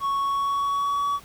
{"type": "tone with pitch glide", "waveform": "triangle", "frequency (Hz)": [1108.7, 1135.3], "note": ["C#6", "C#6"], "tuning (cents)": [0, 41], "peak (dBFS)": -20, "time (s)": [0, 1.2], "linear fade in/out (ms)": 50, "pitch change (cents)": 41, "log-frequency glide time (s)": [0.22, 1.07], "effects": ["pink hiss -49 dBFS RMS until 1.24 s"]}